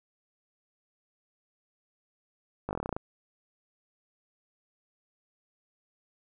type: slowing click train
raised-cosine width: 1 ms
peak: -18 dBFS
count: 11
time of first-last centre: 2.69-2.965 s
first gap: 19 ms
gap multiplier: 1.08
effects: none